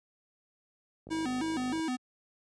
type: click train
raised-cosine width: 2 ms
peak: -33 dBFS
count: 38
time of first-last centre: 1.07-1.795 s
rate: 51 Hz
type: tone with vibrato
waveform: square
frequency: 285 Hz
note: C#4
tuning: 48 cents sharp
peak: -31 dBFS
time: 1.1-1.97 s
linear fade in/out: 20 ms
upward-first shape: square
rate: 3.2 Hz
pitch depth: 210 cents each way
effects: high-pass 60 Hz 12 dB/octave + resampled to 22050 Hz